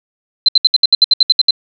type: tone bursts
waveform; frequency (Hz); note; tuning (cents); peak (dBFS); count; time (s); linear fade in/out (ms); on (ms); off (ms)
sine; 4082; C8; -44; -4; 12; 0.46-1.508; 2; 25; 68
effects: none